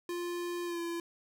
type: tone with pitch glide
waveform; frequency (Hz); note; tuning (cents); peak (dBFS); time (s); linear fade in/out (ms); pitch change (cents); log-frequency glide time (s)
square; 349.2 to 339.7; F4 to F4; 0 to -48; -35; 0.09-1; 2; -48; 0.65-0.8
effects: none